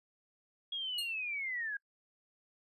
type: linear sweep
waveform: sine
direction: down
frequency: 3322 to 1610 Hz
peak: -35 dBFS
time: 0.72-1.77 s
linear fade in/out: 5 ms
type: tone with exponential decay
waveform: sawtooth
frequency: 4271 Hz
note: C8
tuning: 35 cents sharp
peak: -31 dBFS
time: 0.98-1.15 s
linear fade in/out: 5 ms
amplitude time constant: 35 ms
effects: noise-tail reverb RT60 0.1 s tail -24 dB re dry + resampled to 32000 Hz